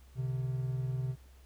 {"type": "tone pair together", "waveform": "triangle", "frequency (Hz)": [128.7, 148.78], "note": ["C3", "D3"], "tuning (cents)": [-28, 23], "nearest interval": "minor third", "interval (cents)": 251, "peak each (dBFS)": [-30, -38], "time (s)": [0.15, 1.16], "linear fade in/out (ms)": 50, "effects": ["added 65 Hz sine -54 dBFS peak until 1.45 s", "pink hiss -65 dBFS RMS until 1.45 s"]}